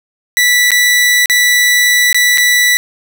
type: tone with dropouts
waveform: sawtooth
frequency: 1966 Hz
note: B6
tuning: 8 cents flat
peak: -4 dBFS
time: 0.37-2.77 s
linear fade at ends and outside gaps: 0 ms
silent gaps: 0.706-0.717 / 1.258-1.298 / 2.128-2.145 / 2.375-2.381 s
effects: none